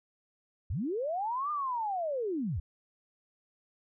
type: linear two-way sweep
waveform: sine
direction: up then down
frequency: 59.7 to 1220 to 59.7 Hz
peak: -30 dBFS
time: 0.7-2.6 s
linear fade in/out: 5 ms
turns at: 1.51 s
effects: none

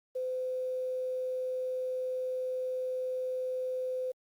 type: tone with quantisation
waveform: sine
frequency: 511 Hz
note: C5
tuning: 41 cents flat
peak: -31 dBFS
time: 0.15-4.12 s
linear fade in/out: 10 ms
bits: 10
effects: Opus 48 kbps

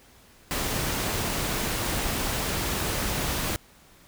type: noise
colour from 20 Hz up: pink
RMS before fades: -28 dBFS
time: 0.51-3.56 s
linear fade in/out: 0 ms
effects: pink hiss -55 dBFS RMS until 4.07 s

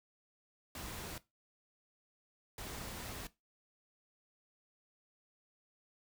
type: noise bursts at uneven times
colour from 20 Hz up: pink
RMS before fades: -45 dBFS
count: 2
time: 0.75-1.18 / 2.58-3.27 s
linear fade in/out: 2 ms
effects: noise-tail reverb RT60 0.2 s tail -17 dB re dry

